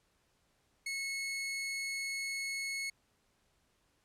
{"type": "tone", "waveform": "sawtooth", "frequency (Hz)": 2189, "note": "C#7", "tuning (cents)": -22, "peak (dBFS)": -32, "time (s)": [0.86, 2.9], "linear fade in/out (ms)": 5, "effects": ["pink hiss -74 dBFS RMS until 4.04 s", "low-pass 11000 Hz 12 dB/octave"]}